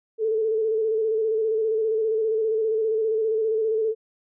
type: tone with vibrato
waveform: sine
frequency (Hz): 440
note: A4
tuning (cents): 0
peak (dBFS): -20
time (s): 0.18-3.95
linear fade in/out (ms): 50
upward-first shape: square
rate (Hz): 15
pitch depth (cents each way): 33
effects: none